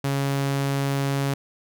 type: tone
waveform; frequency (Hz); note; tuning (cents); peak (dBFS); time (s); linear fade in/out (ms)
sawtooth; 138.59; C#3; 0; -18; 0.04-1.34; 5
effects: none